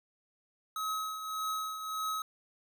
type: tone with tremolo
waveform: square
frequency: 1278 Hz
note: D#6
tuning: 46 cents sharp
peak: -32 dBFS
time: 0.76-2.22 s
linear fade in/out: 2 ms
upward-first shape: triangle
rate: 1.7 Hz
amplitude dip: 60%
effects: none